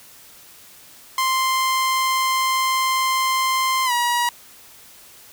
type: tone with pitch glide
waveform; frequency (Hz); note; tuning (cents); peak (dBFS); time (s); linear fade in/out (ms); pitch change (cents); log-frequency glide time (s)
sawtooth; 1046.5 to 959.6; C6 to A#5; 0 to +50; -14; 1.18-4.29; 2; -150; 3.85-3.92
effects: white hiss -46 dBFS RMS until 5.32 s